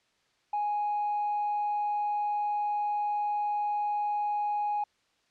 triangle tone with tanh clipping, 830.6 Hz, G#5, in tune, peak -27 dBFS, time 0.53-4.84 s, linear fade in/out 5 ms, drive 5 dB, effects white hiss -70 dBFS RMS until 5.3 s + low-pass 5000 Hz 12 dB/octave

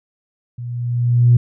sine tone with level ramp, 120.8 Hz, B2, 38 cents flat, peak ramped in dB -26 to -5 dBFS, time 0.58-1.37 s, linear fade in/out 5 ms, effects tanh soft clip ceiling -2 dBFS

